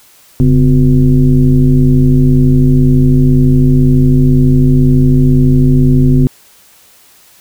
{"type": "tone with frequency modulation", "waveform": "sine", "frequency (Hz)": 140, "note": "C#3", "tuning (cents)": 18, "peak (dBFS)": -4, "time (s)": [0.4, 6.27], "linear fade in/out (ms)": 0, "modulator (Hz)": 114, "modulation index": 1.2, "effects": ["white hiss -44 dBFS RMS until 7.4 s"]}